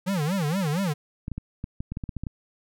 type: tone with vibrato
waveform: square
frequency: 170.2 Hz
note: F3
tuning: 44 cents flat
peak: -24 dBFS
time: 0.06-0.94 s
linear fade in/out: 20 ms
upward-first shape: sine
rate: 4.3 Hz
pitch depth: 280 cents each way
type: clicks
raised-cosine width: 5 ms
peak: -19 dBFS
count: 12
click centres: 1.281 / 1.317 / 1.38 / 1.641 / 1.805 / 1.92 / 1.971 / 2.038 / 2.092 / 2.167 / 2.236 / 2.268 s
effects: none